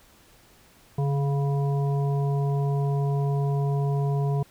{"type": "harmonic tone with a mistuned harmonic", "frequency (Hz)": 140, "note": "C#3", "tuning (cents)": 18, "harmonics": [1, 3, 5, 7], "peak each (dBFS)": [-22, -32, -36, -39], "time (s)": [0.98, 4.43], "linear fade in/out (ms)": 5, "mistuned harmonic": 1, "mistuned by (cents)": 21, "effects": ["pink hiss -56 dBFS RMS until 4.5 s"]}